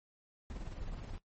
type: noise with tremolo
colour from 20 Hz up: brown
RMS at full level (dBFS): -40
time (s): 0.5-1.18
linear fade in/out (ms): 0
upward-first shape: triangle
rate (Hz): 19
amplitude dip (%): 55
effects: noise-tail reverb RT60 0.1 s tail -17 dB re dry + MP3 32 kbps